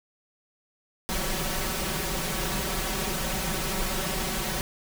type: noise with comb filter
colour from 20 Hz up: pink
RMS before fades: -29 dBFS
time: 1.09-4.61 s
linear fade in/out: 0 ms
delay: 5.3 ms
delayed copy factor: +0.95
effects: none